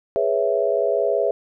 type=chord; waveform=sine; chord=C# minor seventh; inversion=second; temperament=equal; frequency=415.3 / 493.9 / 554.4 / 659.3 Hz; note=G#4 / B4 / C#5 / E5; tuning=0 / 0 / 0 / 0 cents; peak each=-23 / -24 / -23 / -22 dBFS; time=0.16-1.31 s; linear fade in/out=0 ms; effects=none